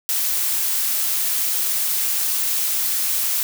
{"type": "noise", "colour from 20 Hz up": "blue", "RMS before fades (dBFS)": -21, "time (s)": [0.09, 3.43], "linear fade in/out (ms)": 0, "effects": []}